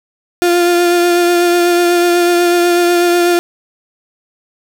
35% pulse tone with vibrato, 349.2 Hz, F4, in tune, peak -7 dBFS, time 0.42-3.39 s, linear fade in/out 0 ms, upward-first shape triangle, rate 8.1 Hz, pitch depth 20 cents each way, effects none

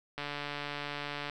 click train, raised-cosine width 0.3 ms, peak -21 dBFS, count 163, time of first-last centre 0.18-1.297 s, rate 145 Hz, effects none

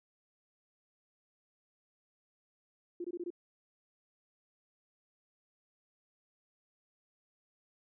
sine tone bursts, 349.2 Hz, F4, in tune, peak -36 dBFS, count 5, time 3-3.304 s, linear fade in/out 5 ms, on 44 ms, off 21 ms, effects none

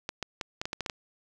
clicks, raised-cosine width 0.2 ms, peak -15 dBFS, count 9, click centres 0.091 / 0.227 / 0.412 / 0.615 / 0.655 / 0.731 / 0.807 / 0.862 / 0.898 s, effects none

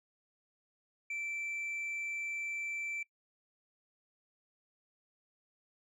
sine tone, 2334 Hz, D7, 11 cents flat, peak -33 dBFS, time 1.1-3.03 s, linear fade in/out 5 ms, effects noise-tail reverb RT60 0.1 s tail -25 dB re dry + tanh soft clip ceiling -35 dBFS

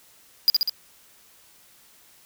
square tone with echo, 4877 Hz, D#8, 35 cents flat, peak -13 dBFS, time 0.48-0.5 s, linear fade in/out 0 ms, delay 65 ms, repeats 3, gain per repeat -3 dB, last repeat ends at 0.695 s, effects white hiss -55 dBFS RMS until 2.25 s

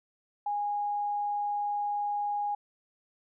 sine tone, 823 Hz, G#5, 16 cents flat, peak -28 dBFS, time 0.46-2.55 s, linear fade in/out 5 ms, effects none

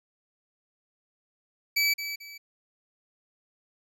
25% pulse tone with echo, 2300 Hz, D7, 37 cents flat, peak -18 dBFS, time 1.76-1.94 s, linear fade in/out 10 ms, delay 220 ms, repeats 2, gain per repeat -10 dB, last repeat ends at 2.38 s, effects none

